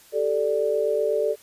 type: chord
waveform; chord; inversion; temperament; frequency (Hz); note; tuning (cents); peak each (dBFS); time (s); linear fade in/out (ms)
sine; G suspended second; none; equal; 392 / 440 / 587.3; G4 / A4 / D5; 0 / 0 / 0; -28 / -23 / -24; 0.12-1.36; 50
effects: white hiss -52 dBFS RMS until 1.42 s + resampled to 32000 Hz